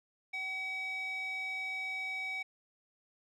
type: tone with band-pass filter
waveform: square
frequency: 759 Hz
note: F#5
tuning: 44 cents sharp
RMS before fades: -38 dBFS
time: 0.33-2.43 s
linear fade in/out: 10 ms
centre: 2500 Hz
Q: 5.3
effects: none